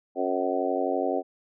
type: harmonic tone with a mistuned harmonic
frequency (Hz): 91.8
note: F#2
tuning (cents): -13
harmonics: 3 / 4 / 5 / 6 / 7 / 8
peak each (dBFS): -31 / -31 / -31 / -31 / -31 / -31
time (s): 0.15-1.23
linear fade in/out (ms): 50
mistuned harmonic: 8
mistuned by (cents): +43
effects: none